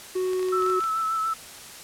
triangle tone, 370 Hz, F#4, in tune, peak -21 dBFS, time 0.15-0.8 s, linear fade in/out 10 ms
clicks, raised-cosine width 0.2 ms, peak -22 dBFS, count 9, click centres 0.333 / 0.395 / 0.429 / 0.486 / 0.623 / 0.664 / 0.7 / 0.806 / 0.84 s
sine tone with vibrato, 1314 Hz, E6, 6 cents flat, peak -23 dBFS, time 0.52-1.34 s, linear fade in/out 10 ms, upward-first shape sine, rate 6.9 Hz, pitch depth 25 cents each way
effects white hiss -42 dBFS RMS until 1.83 s + low-pass 11000 Hz 12 dB/octave

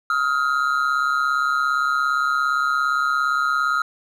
triangle ring-modulated tone, 1336 Hz, E6, 23 cents sharp, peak -13 dBFS, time 0.1-3.82 s, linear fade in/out 2 ms, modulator 68.7 Hz, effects none

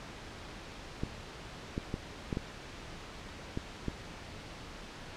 clicks, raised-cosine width 3 ms, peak -20 dBFS, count 7, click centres 1.035 / 1.779 / 1.941 / 2.328 / 2.371 / 3.574 / 3.883 s, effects pink hiss -46 dBFS RMS until 5.16 s + low-pass 5000 Hz 12 dB/octave

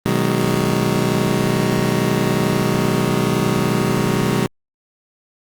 25% pulse chord, G# minor seventh, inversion first, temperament just, 124.59 / 155.74 / 186.89 / 207.7 Hz, B2 / D#3 / F#3 / G#3, +16 / +2 / +18 / 0 cents, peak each -18 dBFS, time 0.06-4.46 s, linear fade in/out 0 ms, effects Opus 24 kbps

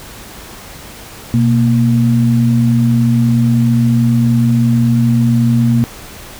sine tone pair together, 123.47 / 232.8 Hz, B2 / A#3, 0 / -2 cents, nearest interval major seventh, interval 1098 cents, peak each -11 dBFS, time 1.34-5.84 s, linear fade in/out 0 ms, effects pink hiss -33 dBFS RMS until 6.39 s

